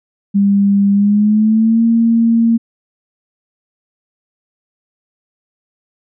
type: tone with pitch glide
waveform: sine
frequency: 200 to 229.7 Hz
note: G3 to A#3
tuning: +35 to -25 cents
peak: -8 dBFS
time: 0.34-2.58 s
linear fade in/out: 20 ms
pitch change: +240 cents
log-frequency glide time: 0.93-1.83 s
effects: none